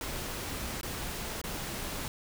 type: noise with dropouts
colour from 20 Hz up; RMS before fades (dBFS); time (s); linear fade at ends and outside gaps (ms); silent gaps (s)
pink; -37; 0.01-2.08; 1; 0.812-0.831 / 1.415-1.439
effects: none